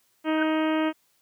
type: harmonic tone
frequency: 313.8 Hz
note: D#4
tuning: 15 cents sharp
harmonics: 1 / 2 / 3 / 4 / 5 / 6 / 7 / 8 / 9 / 10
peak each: -23 / -29 / -33 / -35 / -37 / -39 / -40 / -41 / -42 / -43 dBFS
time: 0.24-0.93 s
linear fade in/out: 50 ms
type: tone with exponential growth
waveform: sine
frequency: 1541 Hz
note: G6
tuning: 30 cents flat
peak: -22 dBFS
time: 0.31-0.43 s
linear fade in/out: 5 ms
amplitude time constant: 25 ms
effects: white hiss -67 dBFS RMS until 1.21 s + high-pass 60 Hz 12 dB/octave